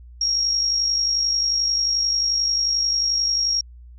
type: tone with amplitude modulation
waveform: sine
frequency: 5588 Hz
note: F8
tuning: in tune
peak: -16 dBFS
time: 0.21-3.61 s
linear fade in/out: 5 ms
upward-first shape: sine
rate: 51.3 Hz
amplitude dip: 45%
effects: added 60 Hz sine -40 dBFS peak until 3.98 s